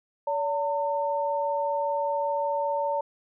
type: tone pair together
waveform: sine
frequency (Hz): 572 / 906.3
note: D5 / A#5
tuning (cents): -46 / -49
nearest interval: minor sixth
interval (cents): 797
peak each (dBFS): -27 / -27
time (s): 0.27-3.01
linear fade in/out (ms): 5
effects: none